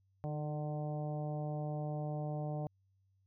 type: harmonic tone with a mistuned harmonic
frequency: 150 Hz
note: D3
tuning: 37 cents sharp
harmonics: 1 / 2 / 3 / 4 / 5 / 6 / 7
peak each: -37 / -47 / -49 / -44 / -46 / -58 / -61 dBFS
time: 0.24-2.67 s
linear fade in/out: 0 ms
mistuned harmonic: 2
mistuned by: +28 cents
effects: added 96 Hz sine -70 dBFS peak until 3.26 s